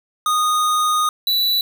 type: tone pair in turn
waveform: square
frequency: 1236 / 3954 Hz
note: D#6 / B7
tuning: -12 / +1 cents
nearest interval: octave + minor sixth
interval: 2013 cents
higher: second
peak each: -16 dBFS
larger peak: neither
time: 0.26-1.09 / 1.27-1.61 s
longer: first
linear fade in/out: 2 ms
effects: 7-bit